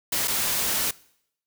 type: noise with dropouts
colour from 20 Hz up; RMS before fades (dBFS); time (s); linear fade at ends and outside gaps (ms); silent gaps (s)
white; -25; 0.12-0.91; 5; 0.275-0.279
effects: noise-tail reverb RT60 0.7 s tail -22 dB re dry